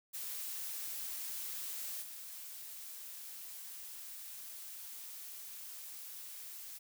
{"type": "noise with level steps", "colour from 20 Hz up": "blue", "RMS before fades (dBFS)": [-42, -48], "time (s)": [0.13, 6.79], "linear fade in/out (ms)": 20, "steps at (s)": 2.01, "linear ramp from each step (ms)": 20, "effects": []}